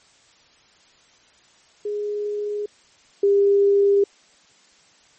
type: tone pair in turn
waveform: sine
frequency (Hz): 415.1 / 400.8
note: G#4 / G4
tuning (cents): -1 / +38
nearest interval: minor second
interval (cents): 61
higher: first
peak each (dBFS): -23 / -13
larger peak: second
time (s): 1.85-2.66 / 3.23-4.04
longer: neither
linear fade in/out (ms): 5
effects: white hiss -55 dBFS RMS until 5.18 s + MP3 32 kbps